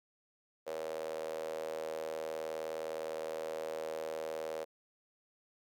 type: tone with high-pass filter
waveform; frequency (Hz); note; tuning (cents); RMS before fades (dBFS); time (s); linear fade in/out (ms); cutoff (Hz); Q
sawtooth; 79.5; D#2; +38; -40; 0.66-4.65; 20; 520; 9
effects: none